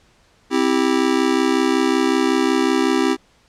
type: chord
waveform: square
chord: C major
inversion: none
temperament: just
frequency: 261.6 / 327 / 392.4 Hz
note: C4 / E4 / G4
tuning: 0 / -14 / +2 cents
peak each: -20 / -20 / -21 dBFS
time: 0.5-3.17 s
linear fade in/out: 50 ms
effects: pink hiss -56 dBFS RMS until 3.48 s + low-pass 7000 Hz 12 dB/octave